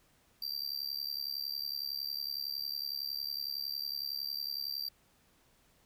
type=tone with amplitude modulation; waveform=square; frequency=4699 Hz; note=D8; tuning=in tune; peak=-32 dBFS; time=0.42-4.89 s; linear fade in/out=5 ms; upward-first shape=sine; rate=70.9 Hz; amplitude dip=95%; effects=pink hiss -68 dBFS RMS until 5.85 s